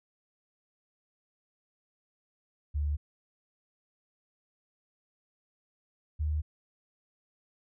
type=tone pair in turn; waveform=sine; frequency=73.42 / 76.17 Hz; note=D2 / D#2; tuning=0 / -36 cents; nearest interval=minor second; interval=64 cents; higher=second; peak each=-27 dBFS; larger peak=neither; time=2.74-2.97 / 6.19-6.42 s; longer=neither; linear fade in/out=20 ms; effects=none